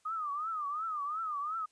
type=tone with vibrato; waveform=sine; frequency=1229 Hz; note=D#6; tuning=22 cents flat; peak=-33 dBFS; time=0.05-1.66 s; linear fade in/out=10 ms; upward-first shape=triangle; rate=2.8 Hz; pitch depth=170 cents each way; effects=white hiss -71 dBFS RMS until 1.71 s + resampled to 22050 Hz